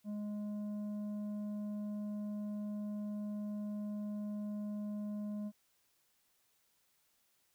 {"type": "tone with tanh clipping", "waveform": "triangle", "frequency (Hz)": 208.2, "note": "G#3", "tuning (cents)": 5, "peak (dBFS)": -39, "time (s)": [0.04, 5.52], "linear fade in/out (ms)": 50, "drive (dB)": 11, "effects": ["white hiss -75 dBFS RMS until 7.54 s"]}